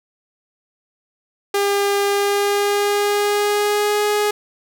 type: tone with pitch glide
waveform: sawtooth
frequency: 402.4 to 416.8 Hz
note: G4 to G#4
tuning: +45 to +6 cents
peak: -12 dBFS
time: 1.54-4.31 s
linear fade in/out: 5 ms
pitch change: +61 cents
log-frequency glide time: 2.05-4.03 s
effects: none